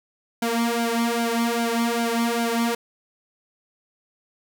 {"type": "tone with flanger", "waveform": "sawtooth", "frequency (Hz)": 233.1, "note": "A#3", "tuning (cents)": 0, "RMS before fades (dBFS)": -23, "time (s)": [0.42, 2.75], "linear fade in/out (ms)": 5, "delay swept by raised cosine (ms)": [1.3, 3.4], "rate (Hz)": 2.5, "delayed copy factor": 0.8, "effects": []}